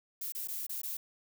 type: noise with dropouts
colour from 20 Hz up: violet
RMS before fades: -38 dBFS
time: 0.21-0.97 s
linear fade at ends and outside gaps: 5 ms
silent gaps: 0.322-0.349 / 0.474-0.484 / 0.667-0.694 / 0.817-0.833 s
effects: none